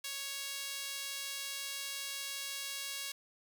sawtooth tone with high-pass filter, 554.4 Hz, C#5, in tune, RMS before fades -41 dBFS, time 0.04-3.12 s, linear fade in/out 5 ms, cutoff 3100 Hz, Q 0.83, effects none

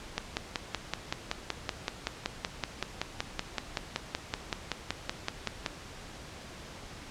click train, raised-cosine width 0.2 ms, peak -12 dBFS, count 30, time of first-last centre 0.18-5.662 s, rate 5.29 Hz, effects pink hiss -46 dBFS RMS until 7.1 s + low-pass 7000 Hz 12 dB/octave

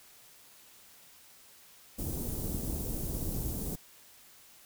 pink band-stop noise, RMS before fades -35 dBFS, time 1.98-3.76 s, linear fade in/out 10 ms, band 360 to 11000 Hz, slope 12 dB/octave, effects white hiss -57 dBFS RMS until 4.65 s

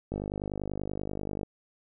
click train, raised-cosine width 2 ms, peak -20 dBFS, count 67, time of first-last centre 0.12-1.432 s, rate 50.3 Hz, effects none

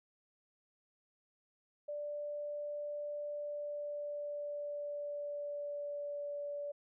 sine tone with pitch glide, 587.3 to 577.9 Hz, D5 to D5, 0 to -28 cents, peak -38 dBFS, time 1.88-6.72 s, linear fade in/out 10 ms, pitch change -28 cents, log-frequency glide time 3.26-6.42 s, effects none

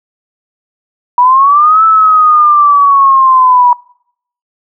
sine linear two-way sweep, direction up then down, 967 to 1318.5 to 967 Hz, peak -3 dBFS, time 1.18-3.73 s, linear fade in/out 2 ms, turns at 1.84 s, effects noise-tail reverb RT60 0.7 s tail -26 dB re dry

